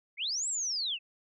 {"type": "linear two-way sweep", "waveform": "sine", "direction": "up then down", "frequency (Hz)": [2016, 7902, 2538], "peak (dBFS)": -30, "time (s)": [0.17, 0.99], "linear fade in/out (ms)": 50, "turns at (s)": 0.48, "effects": []}